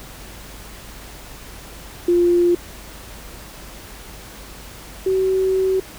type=tone pair in turn; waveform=sine; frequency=349.2 / 378.8 Hz; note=F4 / F#4; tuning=0 / +41 cents; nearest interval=minor second; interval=141 cents; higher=second; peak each=-12 / -15 dBFS; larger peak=first; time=2.08-2.55 / 5.06-5.8 s; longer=second; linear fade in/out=5 ms; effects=added 50 Hz sine -41 dBFS peak until 5.98 s + pink hiss -39 dBFS RMS until 5.98 s